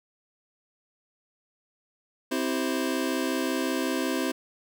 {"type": "chord", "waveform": "sawtooth", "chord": "C major", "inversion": "none", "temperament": "just", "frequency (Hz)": [261.6, 327, 392.4], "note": ["C4", "E4", "G4"], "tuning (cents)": [0, -14, 2], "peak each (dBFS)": [-24, -26, -29], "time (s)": [2.31, 4.32], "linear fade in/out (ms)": 10, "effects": []}